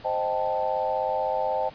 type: chord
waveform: sine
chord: A half-diminished seventh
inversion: first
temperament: equal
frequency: 523.3 / 622.3 / 784 / 880 Hz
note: C5 / Eb5 / G5 / A5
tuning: 0 / 0 / 0 / 0 cents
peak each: -29 dBFS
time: 0.04-1.7 s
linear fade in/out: 20 ms
effects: pink hiss -48 dBFS RMS until 1.74 s + resampled to 11025 Hz